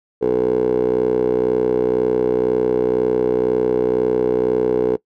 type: tone with band-pass filter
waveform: 10% pulse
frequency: 62 Hz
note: B1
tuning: 7 cents sharp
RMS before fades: -17 dBFS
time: 0.21-4.97 s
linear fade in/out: 20 ms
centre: 450 Hz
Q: 8
effects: noise-tail reverb RT60 0.1 s tail -22 dB re dry